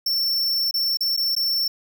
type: tone with dropouts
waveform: square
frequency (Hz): 5410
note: E8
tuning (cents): +44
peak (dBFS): -20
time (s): 0.06-1.68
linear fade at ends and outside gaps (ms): 5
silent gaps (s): 0.711-0.74 / 0.972-1.006 / 1.166-1.174 / 1.352-1.364
effects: none